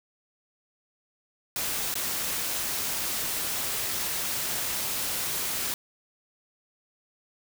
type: noise with dropouts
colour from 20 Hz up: white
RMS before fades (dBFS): -30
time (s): 1.56-5.74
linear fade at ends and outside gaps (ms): 1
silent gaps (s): 1.941-1.954
effects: none